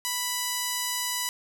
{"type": "tone", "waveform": "5% pulse", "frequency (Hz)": 987.8, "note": "B5", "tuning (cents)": 0, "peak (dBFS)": -15, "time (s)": [0.05, 1.29], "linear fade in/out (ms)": 0, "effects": []}